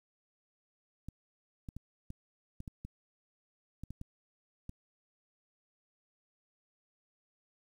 clicks, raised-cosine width 5 ms, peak -30 dBFS, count 11, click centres 1.086 / 1.688 / 1.766 / 2.104 / 2.604 / 2.678 / 2.85 / 3.836 / 3.906 / 4.014 / 4.694 s, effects 10-bit

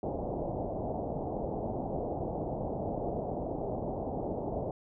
white low-pass noise, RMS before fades -35 dBFS, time 0.03-4.71 s, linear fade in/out 2 ms, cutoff 770 Hz, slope 48 dB/octave, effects none

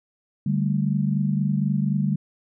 sine chord, D suspended fourth, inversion none, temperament equal, 146.83 / 196 / 220 Hz, D3 / G3 / A3, 0 / 0 / 0 cents, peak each -23 / -23 / -28 dBFS, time 0.46-2.16 s, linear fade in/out 5 ms, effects none

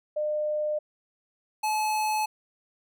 sine / square tone pair in turn, 604 / 859.1 Hz, D5 / A5, +48 / -42 cents, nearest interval tritone, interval 610 cents, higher second, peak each -25 dBFS, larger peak neither, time 0.16-0.79 / 1.63-2.26 s, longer neither, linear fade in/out 10 ms, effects none

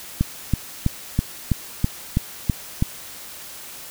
click train, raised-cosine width 5 ms, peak -5 dBFS, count 9, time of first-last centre 0.21-2.824 s, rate 3.06 Hz, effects white hiss -38 dBFS RMS until 3.9 s

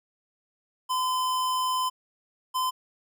square tone pair in turn, 1021 / 1025.3 Hz, C6 / C6, -43 / -35 cents, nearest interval unison, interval 8 cents, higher second, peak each -25 dBFS, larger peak neither, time 0.89-1.9 / 2.54-2.71 s, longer first, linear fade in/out 20 ms, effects none

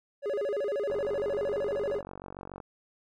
triangle tone with vibrato, 481.6 Hz, B4, 44 cents flat, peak -26 dBFS, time 0.22-2.02 s, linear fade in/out 50 ms, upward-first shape square, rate 13 Hz, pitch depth 270 cents each way
click train, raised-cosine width 1 ms, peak -27 dBFS, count 81, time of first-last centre 0.9-2.602 s, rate 47 Hz
effects none

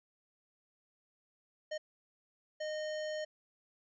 square tone bursts at uneven times, 615 Hz, D#5, 20 cents flat, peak -37 dBFS, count 2, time 1.71-1.78 / 2.6-3.25 s, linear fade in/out 10 ms, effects resampled to 16000 Hz

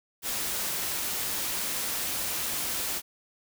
white noise, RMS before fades -31 dBFS, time 0.22-3.02 s, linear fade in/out 50 ms, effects none

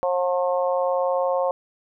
harmonic tone, 179.4 Hz, F3, 47 cents sharp, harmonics 3 / 4 / 5 / 6, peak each -21 / -27 / -29 / -30 dBFS, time 0.03-1.51 s, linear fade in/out 0 ms, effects none

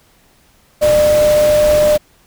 sine tone in noise, 601 Hz, D5, 40 cents sharp, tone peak -8 dBFS, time 0.81-1.98 s, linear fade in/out 20 ms, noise pink, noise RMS -22 dBFS, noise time 0.81-1.98 s, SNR +11 dB, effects pink hiss -52 dBFS RMS until 2.26 s

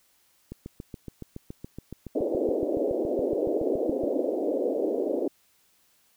click train, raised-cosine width 3 ms, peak -24 dBFS, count 26, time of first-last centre 0.52-4.036 s, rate 7.11 Hz
white band-pass noise, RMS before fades -27 dBFS, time 2.15-5.28 s, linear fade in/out 5 ms, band 270 to 580 Hz, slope 48 dB/octave
effects white hiss -65 dBFS RMS until 6.16 s

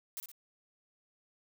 blue noise with echo, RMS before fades -40 dBFS, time 0.17-0.2 s, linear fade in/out 0 ms, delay 58 ms, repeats 2, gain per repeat -6 dB, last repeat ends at 0.316 s, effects none

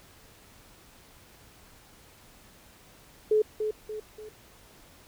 sine tone with echo, 428.9 Hz, A4, 44 cents flat, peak -19 dBFS, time 3.31-3.42 s, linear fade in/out 5 ms, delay 290 ms, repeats 3, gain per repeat -7 dB, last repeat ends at 4.29 s, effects pink hiss -55 dBFS RMS until 5.07 s

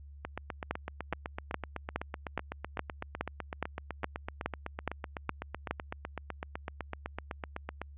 two click trains, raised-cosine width 0.5 ms, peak -21 / -16 dBFS, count 61 / 13, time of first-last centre 0.25-7.816 / 0.71-5.71 s, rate 7.93 / 2.4 Hz, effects added 71 Hz sine -47 dBFS peak until 7.97 s + resampled to 8000 Hz

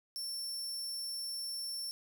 sawtooth tone, 5420 Hz, E8, 47 cents sharp, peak -35 dBFS, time 0.16-1.91 s, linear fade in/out 0 ms, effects none

